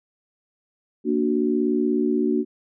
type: chord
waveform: sine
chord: Bb augmented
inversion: none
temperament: equal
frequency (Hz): 233.1 / 293.7 / 370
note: Bb3 / D4 / F#4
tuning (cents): 0 / 0 / 0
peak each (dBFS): -23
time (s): 1.04-2.45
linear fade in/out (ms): 50
effects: none